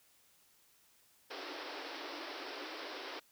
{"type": "band-pass noise", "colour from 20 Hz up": "pink", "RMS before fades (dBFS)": -45, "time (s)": [1.3, 3.2], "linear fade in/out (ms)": 10, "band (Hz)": [280, 5500], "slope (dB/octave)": 96, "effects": ["white hiss -68 dBFS RMS until 3.31 s"]}